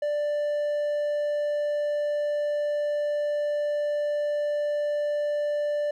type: tone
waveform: triangle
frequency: 589 Hz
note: D5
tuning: 5 cents sharp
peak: -22 dBFS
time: 0.02-5.91 s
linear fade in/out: 5 ms
effects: none